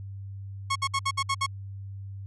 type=tone bursts; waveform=sawtooth; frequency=1095 Hz; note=C#6; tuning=22 cents flat; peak=-20 dBFS; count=7; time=0.7-1.465 s; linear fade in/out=10 ms; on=57 ms; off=61 ms; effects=added 98 Hz sine -36 dBFS peak until 2.26 s + resampled to 22050 Hz